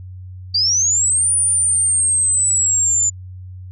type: linear two-way sweep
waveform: sine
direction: up then down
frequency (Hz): 4585 to 9490 to 7070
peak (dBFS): -13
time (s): 0.54-3.1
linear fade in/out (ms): 10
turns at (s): 1.33
effects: added 92 Hz sine -31 dBFS peak until 3.71 s